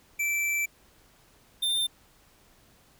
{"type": "tone pair in turn", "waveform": "square", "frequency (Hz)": [2331, 3597], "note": ["D7", "A7"], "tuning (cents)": [-14, 37], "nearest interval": "minor sixth", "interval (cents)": 751, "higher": "second", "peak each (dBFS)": [-26, -25], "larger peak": "second", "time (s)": [[0.19, 0.66], [1.62, 1.87]], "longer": "first", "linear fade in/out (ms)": 10, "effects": ["pink hiss -60 dBFS RMS until 2.99 s"]}